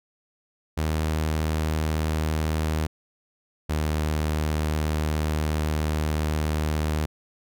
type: tone pair in turn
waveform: sawtooth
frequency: 78.1 / 76.89 Hz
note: D#2 / D#2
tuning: +7 / -20 cents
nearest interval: unison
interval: 27 cents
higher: first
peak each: -19 dBFS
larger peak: neither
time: 0.77-2.87 / 3.69-7.06 s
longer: second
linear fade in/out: 10 ms
effects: none